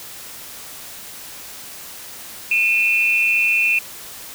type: tone pair together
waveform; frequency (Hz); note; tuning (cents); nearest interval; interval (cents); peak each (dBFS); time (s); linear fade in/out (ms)
sine; 2451 / 2665; D#7 / E7; -27 / +18; minor second; 145; -17; 2.51-3.79; 5
effects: white hiss -36 dBFS RMS until 4.34 s